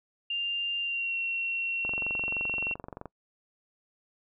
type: tone with pitch glide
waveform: sine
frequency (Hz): 2794 to 2729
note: F7 to F7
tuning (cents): 0 to -41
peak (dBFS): -28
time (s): 0.3-2.74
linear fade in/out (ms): 5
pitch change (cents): -41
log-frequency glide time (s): 0.8-1.16
type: click train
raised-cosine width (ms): 1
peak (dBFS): -25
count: 29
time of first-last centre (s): 1.85-3.057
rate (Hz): 23.2
effects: noise-tail reverb RT60 0.1 s tail -24 dB re dry